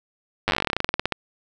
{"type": "slowing click train", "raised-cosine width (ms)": 0.3, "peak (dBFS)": -5, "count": 23, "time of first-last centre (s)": [0.48, 1.123], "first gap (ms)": 9, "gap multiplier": 1.1, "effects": []}